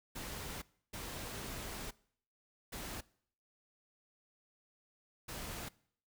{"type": "noise bursts at uneven times", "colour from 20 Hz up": "pink", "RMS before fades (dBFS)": -44, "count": 4, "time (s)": [[0.15, 0.62], [0.93, 1.91], [2.72, 3.01], [5.28, 5.69]], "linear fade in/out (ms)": 10, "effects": ["noise-tail reverb RT60 0.6 s tail -22 dB re dry"]}